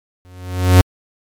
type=tone with exponential growth; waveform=45% pulse; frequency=91 Hz; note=F#2; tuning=28 cents flat; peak=-3 dBFS; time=0.25-0.81 s; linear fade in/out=0 ms; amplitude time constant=120 ms; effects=MP3 96 kbps